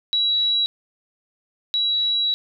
sine tone pair in turn, 3899 / 3899 Hz, B7 / B7, -23 / -23 cents, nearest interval unison, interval 0 cents, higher neither, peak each -17 / -18 dBFS, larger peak first, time 0.13-0.66 / 1.74-2.34 s, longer second, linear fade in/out 0 ms, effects none

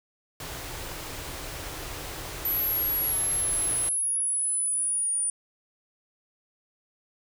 pink band-stop noise, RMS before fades -37 dBFS, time 0.4-3.89 s, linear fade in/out 2 ms, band 170 to 260 Hz, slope 96 dB/octave
sine linear sweep, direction down, 11850 to 9380 Hz, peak -24 dBFS, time 2.45-5.3 s, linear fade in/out 2 ms
effects none

